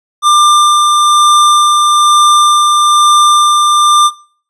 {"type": "tone with tremolo", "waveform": "square", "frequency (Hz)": 1193, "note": "D6", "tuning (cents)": 27, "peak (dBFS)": -4, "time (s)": [0.22, 4.11], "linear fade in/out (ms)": 50, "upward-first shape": "sine", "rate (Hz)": 1.1, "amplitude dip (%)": 25, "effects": ["noise-tail reverb RT60 0.5 s tail -22 dB re dry", "resampled to 24000 Hz"]}